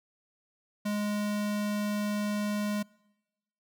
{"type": "tone", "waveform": "square", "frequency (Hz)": 207.7, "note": "G#3", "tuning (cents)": 0, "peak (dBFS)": -29, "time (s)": [0.85, 2.83], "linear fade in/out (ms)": 10, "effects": ["noise-tail reverb RT60 1.0 s tail -25 dB re dry"]}